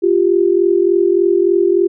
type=tone pair together; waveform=sine; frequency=349.6 / 393 Hz; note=F4 / G4; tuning=+2 / +4 cents; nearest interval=major second; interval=202 cents; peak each=-12 / -13 dBFS; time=0.02-1.88 s; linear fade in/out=20 ms; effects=none